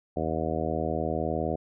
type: harmonic tone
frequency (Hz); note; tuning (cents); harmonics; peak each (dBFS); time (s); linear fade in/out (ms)
79.7; D#2; +42; 1 / 2 / 3 / 4 / 5 / 6 / 7 / 8 / 9; -35 / -35 / -35 / -35 / -35 / -35 / -35 / -35 / -35; 0.16-1.56; 10
effects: none